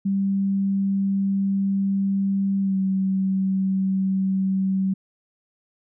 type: tone with pitch glide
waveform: sine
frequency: 196 to 191.3 Hz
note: G3 to G3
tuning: 0 to -42 cents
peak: -19 dBFS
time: 0.05-4.94 s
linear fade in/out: 10 ms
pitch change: -42 cents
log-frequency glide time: 2.61-2.77 s
effects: none